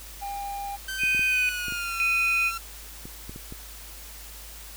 triangle tone, 801 Hz, G5, 37 cents sharp, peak -29 dBFS, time 0.21-0.77 s, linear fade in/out 20 ms
sawtooth tone with pitch glide, 1548 to 1355.4 Hz, G6 to E6, -22 to +48 cents, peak -27 dBFS, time 0.88-2.58 s, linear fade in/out 5 ms, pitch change -230 cents, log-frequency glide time 1.27-1.98 s
sine tone with tremolo, 2489 Hz, D#7, in tune, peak -21 dBFS, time 0.98-2.52 s, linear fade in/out 50 ms, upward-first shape square, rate 0.98 Hz, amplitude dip 75%
clicks, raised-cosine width 3 ms, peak -26 dBFS, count 9, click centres 1.036 / 1.148 / 1.194 / 1.683 / 1.723 / 3.055 / 3.295 / 3.361 / 3.524 s
effects added 52 Hz sine -44 dBFS peak until 4.76 s + white hiss -44 dBFS RMS until 4.76 s

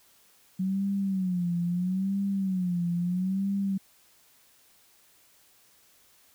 sine tone with vibrato, 185 Hz, F#3, in tune, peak -25 dBFS, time 0.59-3.78 s, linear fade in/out 10 ms, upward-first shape sine, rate 0.76 Hz, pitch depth 120 cents each way, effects white hiss -61 dBFS RMS until 6.34 s

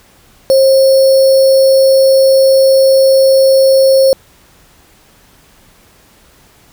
sine tone with sample-and-hold, 535 Hz, C5, 38 cents sharp, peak -4 dBFS, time 0.5-4.13 s, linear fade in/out 0 ms, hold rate 4900 Hz, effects pink hiss -46 dBFS RMS until 6.72 s

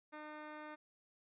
10% pulse tone, 303.6 Hz, D#4, 42 cents flat, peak -39 dBFS, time 0.12-0.76 s, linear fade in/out 20 ms, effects resampled to 8000 Hz

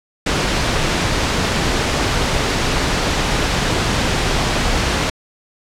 pink noise, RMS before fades -17 dBFS, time 0.26-5.1 s, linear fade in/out 5 ms, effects low-pass 6000 Hz 12 dB/octave

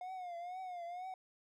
triangle tone with vibrato, 718 Hz, F5, 48 cents sharp, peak -40 dBFS, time 0.01-1.14 s, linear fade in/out 2 ms, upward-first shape triangle, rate 2.1 Hz, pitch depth 100 cents each way, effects none

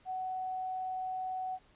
sine tone, 747 Hz, F#5, 16 cents sharp, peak -34 dBFS, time 0.05-1.59 s, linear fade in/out 50 ms, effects pink hiss -65 dBFS RMS until 1.75 s + resampled to 8000 Hz

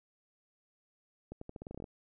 accelerating click train, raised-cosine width 2 ms, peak -30 dBFS, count 12, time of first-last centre 1.32-1.842 s, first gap 94 ms, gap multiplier 0.85, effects none

